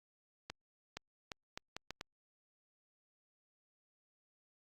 accelerating click train, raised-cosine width 0.2 ms, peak -24 dBFS, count 7, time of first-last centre 0.5-2.011 s, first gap 470 ms, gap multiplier 0.74, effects Opus 48 kbps

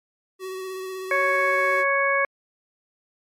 square tone with vibrato, 376.4 Hz, F#4, 30 cents sharp, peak -31 dBFS, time 0.39-1.85 s, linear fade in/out 50 ms, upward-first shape sine, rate 16 Hz, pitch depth 18 cents each way
harmonic tone, 554.4 Hz, C#5, in tune, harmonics 1 / 2 / 3 / 4, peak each -24 / -24 / -24 / -24 dBFS, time 1.11-2.25 s, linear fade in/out 2 ms
effects MP3 64 kbps

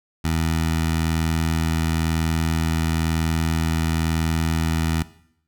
15% pulse tone with notch filter, 81 Hz, E2, 30 cents flat, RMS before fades -22 dBFS, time 0.24-5.03 s, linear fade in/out 10 ms, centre 500 Hz, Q 0.86, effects noise-tail reverb RT60 0.7 s tail -17 dB re dry

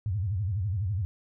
sine tone with vibrato, 98 Hz, G2, in tune, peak -26 dBFS, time 0.06-1.05 s, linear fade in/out 0 ms, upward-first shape sine, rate 12 Hz, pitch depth 220 cents each way, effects none

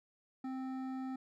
triangle tone with hard clipping, 261.6 Hz, C4, in tune, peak -40 dBFS, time 0.44-1.16 s, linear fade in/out 5 ms, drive 15 dB, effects none

